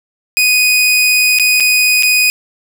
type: tone with dropouts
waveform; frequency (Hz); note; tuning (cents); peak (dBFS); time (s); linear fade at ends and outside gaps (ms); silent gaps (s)
sawtooth; 2489; D#7; 0; -5; 0.37-2.3; 0; 1.387-1.397 / 1.6-1.605 / 2.025-2.032
effects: none